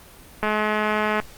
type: click train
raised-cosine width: 0.5 ms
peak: -8 dBFS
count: 165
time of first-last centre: 0.43-1.2 s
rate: 213 Hz
effects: pink hiss -46 dBFS RMS until 1.37 s + Opus 32 kbps